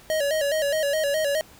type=tone with vibrato; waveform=square; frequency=596 Hz; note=D5; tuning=25 cents sharp; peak=-22 dBFS; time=0.1-1.41 s; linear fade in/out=0 ms; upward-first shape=square; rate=4.8 Hz; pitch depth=89 cents each way; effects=pink hiss -50 dBFS RMS until 1.59 s